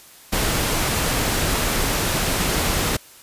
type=noise; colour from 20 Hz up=pink; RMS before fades=-21 dBFS; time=0.32-2.97 s; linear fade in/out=10 ms; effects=white hiss -46 dBFS RMS until 3.22 s + resampled to 32000 Hz